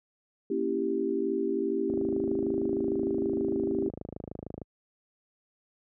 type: chord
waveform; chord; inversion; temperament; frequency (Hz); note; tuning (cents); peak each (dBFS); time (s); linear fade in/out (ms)
sine; A# diminished seventh; none; equal; 233.1 / 277.2 / 329.6 / 392; A#3 / C#4 / E4 / G4; 0 / 0 / 0 / 0; -35 / -33 / -32 / -29; 0.5-3.89; 5
type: click train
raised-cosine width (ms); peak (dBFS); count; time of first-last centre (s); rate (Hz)
2; -24; 73; 1.9-4.617; 26.5
effects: high-pass 60 Hz 12 dB/octave